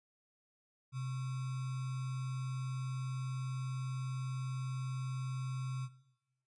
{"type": "tone with sample-and-hold", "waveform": "sine", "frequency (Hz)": 130, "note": "C3", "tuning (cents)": -11, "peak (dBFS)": -36, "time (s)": [0.92, 5.89], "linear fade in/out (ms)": 50, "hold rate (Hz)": 1225, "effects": ["noise-tail reverb RT60 1.0 s tail -18 dB re dry", "resampled to 22050 Hz"]}